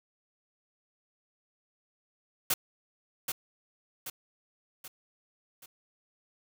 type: noise with echo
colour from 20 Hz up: white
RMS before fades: -27 dBFS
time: 2.5-2.54 s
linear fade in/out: 5 ms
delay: 780 ms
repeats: 4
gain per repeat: -6 dB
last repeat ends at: 5.66 s
effects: none